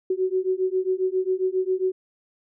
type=beating tone pair; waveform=sine; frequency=370 / 377.4 Hz; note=F#4 / F#4; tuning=0 / +34 cents; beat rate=7.4 Hz; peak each=-24 dBFS; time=0.1-1.92 s; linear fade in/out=5 ms; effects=none